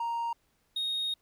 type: tone pair in turn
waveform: triangle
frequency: 932.3 / 3729 Hz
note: A#5 / A#7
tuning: 0 / 0 cents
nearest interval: 2 octaves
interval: 2400 cents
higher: second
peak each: -27 dBFS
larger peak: neither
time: 0-0.33 / 0.76-1.14 s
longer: second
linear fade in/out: 5 ms
effects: tanh soft clip ceiling -23 dBFS + pink hiss -72 dBFS RMS until 1.21 s